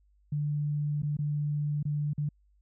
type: tone with dropouts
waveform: sine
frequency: 147.5 Hz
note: D3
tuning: 8 cents sharp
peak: -27 dBFS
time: 0.32-2.29 s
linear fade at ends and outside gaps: 5 ms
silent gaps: 1.021-1.031 / 1.169-1.188 / 1.829-1.852 / 2.134-2.179 s
effects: added 50 Hz sine -62 dBFS peak until 2.61 s